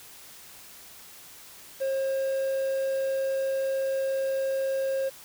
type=tone with quantisation; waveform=triangle; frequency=537 Hz; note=C5; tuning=45 cents sharp; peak=-23 dBFS; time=1.8-5.1 s; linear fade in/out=20 ms; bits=8; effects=white hiss -48 dBFS RMS until 5.24 s